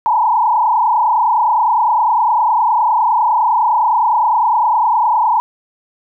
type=tone with frequency modulation; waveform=sine; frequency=916 Hz; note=A#5; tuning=31 cents flat; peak=-10 dBFS; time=0.06-5.4 s; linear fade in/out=0 ms; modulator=29.8 Hz; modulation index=2.5; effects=none